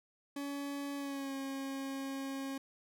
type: tone with pitch glide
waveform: 40% pulse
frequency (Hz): 282.3 to 271.4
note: C#4 to C#4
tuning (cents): +32 to -36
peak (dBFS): -37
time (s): 0.36-2.58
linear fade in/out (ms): 5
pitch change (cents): -68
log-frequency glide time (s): 0.96-1.34
effects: none